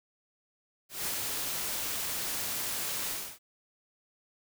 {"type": "noise with ADSR envelope", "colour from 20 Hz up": "white", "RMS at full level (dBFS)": -32, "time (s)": [0.89, 3.39], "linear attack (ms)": 180, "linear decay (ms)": 27, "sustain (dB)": -2, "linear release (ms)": 290, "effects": []}